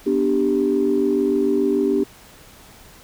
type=chord; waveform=sine; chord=G major; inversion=first; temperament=equal; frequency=246.9 / 293.7 / 392 Hz; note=B3 / D4 / G4; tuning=0 / 0 / 0 cents; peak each=-22 / -20 / -18 dBFS; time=0.06-2.04 s; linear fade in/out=10 ms; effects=tanh soft clip ceiling -8 dBFS + pink hiss -46 dBFS RMS until 3.03 s